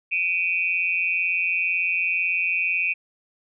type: tone with amplitude modulation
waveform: sine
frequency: 2489 Hz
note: D#7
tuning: in tune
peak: -16 dBFS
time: 0.11-2.94 s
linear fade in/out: 20 ms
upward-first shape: sine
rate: 178 Hz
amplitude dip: 100%
effects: none